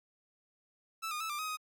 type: tone with pitch steps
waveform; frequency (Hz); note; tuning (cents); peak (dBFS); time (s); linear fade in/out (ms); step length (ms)
sawtooth; 1317 / 1222 / 1309 / 1188 / 1261 / 1252; E6 / D#6 / E6 / D6 / D#6 / D#6; -2 / -32 / -13 / +20 / +23 / +10; -32; 1.02-1.572; 20; 92
effects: none